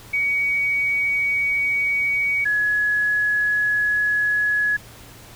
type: tone pair in turn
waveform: sine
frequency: 2253 / 1687.8 Hz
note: C#7 / G#6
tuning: +28 / +27 cents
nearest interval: perfect fourth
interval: 501 cents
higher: first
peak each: -18 / -17 dBFS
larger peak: second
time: 0.13-2.45 / 2.45-4.77 s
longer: neither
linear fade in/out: 10 ms
effects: added 114 Hz sine -48 dBFS peak until 5.35 s + pink hiss -44 dBFS RMS until 5.35 s